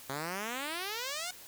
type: exponential sweep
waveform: 5% pulse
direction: up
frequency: 131.3 to 746 Hz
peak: -24 dBFS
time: 0.09-1.31 s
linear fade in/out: 5 ms
effects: white hiss -51 dBFS RMS until 1.47 s